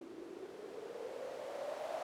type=noise with low-pass filter sweep; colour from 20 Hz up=violet; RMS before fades=-45 dBFS; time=0.01-2.03 s; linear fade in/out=5 ms; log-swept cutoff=330 to 670 Hz; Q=6.6; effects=none